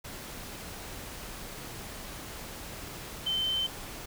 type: tone in noise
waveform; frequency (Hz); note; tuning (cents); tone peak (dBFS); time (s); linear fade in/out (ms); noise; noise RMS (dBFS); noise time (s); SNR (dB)
sine; 3086; G7; -28; -27; 3.26-3.67; 10; pink; -42; 0.04-4.06; +12
effects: none